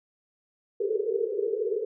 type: band-pass noise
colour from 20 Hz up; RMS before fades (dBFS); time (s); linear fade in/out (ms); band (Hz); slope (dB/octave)
white; -28; 0.8-1.85; 5; 400 to 460; 96
effects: none